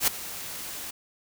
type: noise with ADSR envelope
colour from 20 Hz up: white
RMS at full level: -20 dBFS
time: 0-0.91 s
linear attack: 76 ms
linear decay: 6 ms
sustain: -17 dB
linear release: 9 ms
effects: none